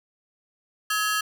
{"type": "ring-modulated tone", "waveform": "sawtooth", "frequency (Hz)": 1478, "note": "F#6", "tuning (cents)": -2, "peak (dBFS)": -16, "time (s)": [0.9, 1.21], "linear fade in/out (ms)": 5, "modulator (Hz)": 197, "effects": []}